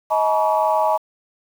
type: tone cluster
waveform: sine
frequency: 632 / 857 / 959 / 1135 Hz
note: D#5 / A5 / A#5 / C#6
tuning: +27 / -46 / +49 / +41 cents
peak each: -19 / -19 / -21 / -25 dBFS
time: 0.1-0.98 s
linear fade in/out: 20 ms
effects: tanh soft clip ceiling -5 dBFS + 7-bit